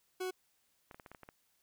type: tone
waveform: 40% pulse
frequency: 370 Hz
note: F#4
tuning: in tune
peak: -35 dBFS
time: 0.2-0.31 s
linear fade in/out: 10 ms
type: clicks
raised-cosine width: 0.5 ms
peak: -35 dBFS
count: 8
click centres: 0.912 / 0.945 / 0.998 / 1.062 / 1.116 / 1.148 / 1.233 / 1.289 s
effects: white hiss -75 dBFS RMS until 1.62 s